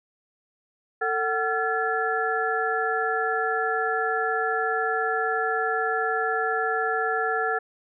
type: tone cluster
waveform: sine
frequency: 446.4 / 749 / 1363 / 1716 Hz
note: A4 / F#5 / F6 / A6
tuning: +25 / +21 / -43 / -44 cents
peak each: -28 dBFS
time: 1.01-7.59 s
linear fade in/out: 10 ms
effects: none